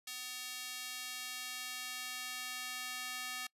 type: tone with high-pass filter sweep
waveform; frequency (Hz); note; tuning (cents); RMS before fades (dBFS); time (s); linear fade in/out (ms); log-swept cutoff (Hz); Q
square; 251.3; B3; +30; -43; 0.07-3.47; 5; 3100 to 1800; 0.81
effects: noise-tail reverb RT60 0.1 s tail -25 dB re dry + resampled to 32000 Hz